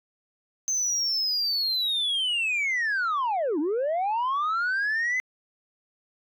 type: linear two-way sweep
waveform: sine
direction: down then up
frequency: 6272 to 279 to 2053 Hz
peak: -21 dBFS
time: 0.68-5.2 s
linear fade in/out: 0 ms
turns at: 3.59 s
effects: tanh soft clip ceiling -22 dBFS